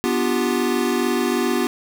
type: chord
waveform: square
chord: G dominant seventh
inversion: first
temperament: equal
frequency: 246.9 / 293.7 / 349.2 / 392 Hz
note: B3 / D4 / F4 / G4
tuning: 0 / 0 / 0 / 0 cents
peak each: -23 / -28 / -24 / -25 dBFS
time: 0.04-1.67 s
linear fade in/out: 0 ms
effects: none